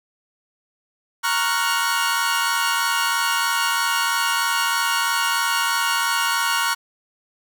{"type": "chord", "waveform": "sawtooth", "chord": "Gb major seventh", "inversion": "first", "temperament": "equal", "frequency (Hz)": [932.3, 1108.7, 1396.9, 1480], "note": ["Bb5", "Db6", "F6", "Gb6"], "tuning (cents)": [0, 0, 0, 0], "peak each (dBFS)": -21, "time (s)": [1.23, 6.75], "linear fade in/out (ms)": 20, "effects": []}